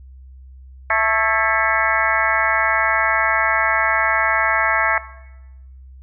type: harmonic tone with a mistuned harmonic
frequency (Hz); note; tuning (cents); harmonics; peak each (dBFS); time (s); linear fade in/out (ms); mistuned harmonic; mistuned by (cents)
220; A3; 0; 3 / 4 / 5 / 6 / 7 / 8 / 9 / 10; -23 / -23 / -23 / -23 / -23 / -23 / -23 / -23; 0.9-4.98; 2; 7; +87
effects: noise-tail reverb RT60 1.0 s tail -18 dB re dry + added 65 Hz sine -38 dBFS peak until 6.02 s